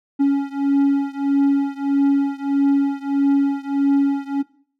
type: beating tone pair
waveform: triangle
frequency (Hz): 278.3 / 279.9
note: C#4 / C#4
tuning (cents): +7 / +17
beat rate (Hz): 1.6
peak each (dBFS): -16 / -17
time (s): 0.19-4.43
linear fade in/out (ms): 20
effects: noise-tail reverb RT60 0.5 s tail -19 dB re dry